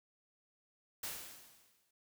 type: noise with exponential decay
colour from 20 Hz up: white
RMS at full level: -40 dBFS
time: 1.03-1.91 s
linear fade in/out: 5 ms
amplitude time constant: 190 ms
effects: none